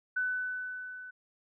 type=tone with level ramp; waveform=sine; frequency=1500 Hz; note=F#6; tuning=23 cents sharp; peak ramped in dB=-27 to -43 dBFS; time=0.16-1.11 s; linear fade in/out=10 ms; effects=none